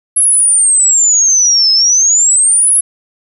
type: exponential two-way sweep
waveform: sine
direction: down then up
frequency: 11000 to 5140 to 11000 Hz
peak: -6 dBFS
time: 0.16-2.81 s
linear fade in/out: 10 ms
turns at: 1.72 s
effects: none